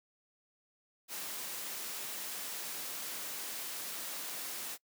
white noise, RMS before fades -41 dBFS, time 1.08-4.78 s, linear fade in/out 50 ms, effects noise-tail reverb RT60 0.1 s tail -24 dB re dry + high-pass 200 Hz 12 dB/octave

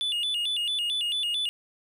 triangle tone with vibrato, 3156 Hz, G7, 11 cents sharp, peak -24 dBFS, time 0.01-1.49 s, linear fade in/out 0 ms, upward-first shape square, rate 4.5 Hz, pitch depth 170 cents each way, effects none

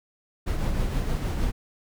brown noise with tremolo, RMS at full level -24 dBFS, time 0.46-1.52 s, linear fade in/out 20 ms, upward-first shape triangle, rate 6.4 Hz, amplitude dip 40%, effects none

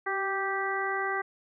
harmonic tone with a mistuned harmonic, 391.3 Hz, G4, 3 cents flat, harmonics 1 / 2 / 3 / 4 / 5, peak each -34 / -34 / -34 / -34 / -34 dBFS, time 0.06-1.22 s, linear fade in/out 10 ms, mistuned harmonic 1, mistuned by -24 cents, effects none

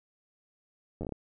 slowing click train, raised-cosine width 2 ms, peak -23 dBFS, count 7, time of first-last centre 1.01-1.123 s, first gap 10 ms, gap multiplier 1.25, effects none

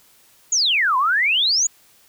sine exponential two-way sweep, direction down then up, 7040 to 987 to 7040 Hz, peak -15 dBFS, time 0.52-1.67 s, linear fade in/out 5 ms, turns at 0.97 s, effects white hiss -54 dBFS RMS until 2.08 s

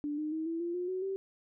sine tone with pitch steps, 293.7 / 305.5 / 317.7 / 330.4 / 343.7 / 357.4 / 371.8 / 386.6 Hz, D4 / D#4 / D#4 / E4 / F4 / F4 / F#4 / G4, 0 / -32 / +36 / +4 / -28 / +40 / +8 / -24 cents, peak -32 dBFS, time 0.04-1.16 s, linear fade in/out 0 ms, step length 140 ms, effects none

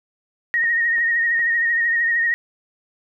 sine tone with vibrato, 1864.7 Hz, A#6, in tune, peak -16 dBFS, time 0.54-2.34 s, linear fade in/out 0 ms, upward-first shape triangle, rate 13 Hz, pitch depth 46 cents each way
clicks, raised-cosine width 0.5 ms, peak -24 dBFS, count 3, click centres 0.639 / 0.983 / 1.394 s
effects none

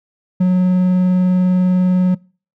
triangle tone with vibrato, 182.6 Hz, F#3, 23 cents flat, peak -8 dBFS, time 0.4-2.15 s, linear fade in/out 10 ms, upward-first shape triangle, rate 20 Hz, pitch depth 18 cents each way, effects noise-tail reverb RT60 0.4 s tail -25 dB re dry

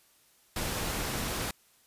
pink noise, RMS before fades -33 dBFS, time 0.56-1.51 s, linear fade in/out 2 ms, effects white hiss -64 dBFS RMS until 1.86 s + resampled to 32000 Hz

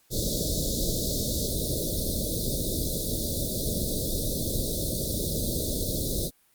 pink band-stop noise, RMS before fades -28 dBFS, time 0.1-6.31 s, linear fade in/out 50 ms, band 630 to 3600 Hz, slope 96 dB/octave, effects white hiss -64 dBFS RMS until 6.54 s + Opus 48 kbps

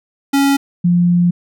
square / sine tone pair in turn, 277.9 / 175.07 Hz, C#4 / F3, +4 / +5 cents, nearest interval minor sixth, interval 799 cents, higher first, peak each -11 / -9 dBFS, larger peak second, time 0.33-0.57 / 0.84-1.31 s, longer second, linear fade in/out 10 ms, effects none

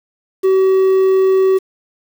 triangle tone with quantisation, 380.5 Hz, F#4, 48 cents sharp, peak -7 dBFS, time 0.43-1.59 s, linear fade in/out 20 ms, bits 6, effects none

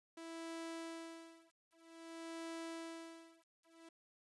sawtooth tone with tremolo, 329.6 Hz, E4, in tune, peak -40 dBFS, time 0.17-3.89 s, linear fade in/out 5 ms, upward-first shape sine, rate 0.52 Hz, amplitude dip 100%, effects resampled to 24000 Hz + 12-bit

